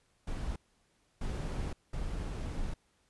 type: noise bursts at uneven times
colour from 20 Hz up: brown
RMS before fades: -36 dBFS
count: 3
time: 0.27-0.56 / 1.21-1.73 / 1.93-2.74 s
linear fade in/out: 5 ms
effects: pink hiss -72 dBFS RMS until 3.09 s + resampled to 24000 Hz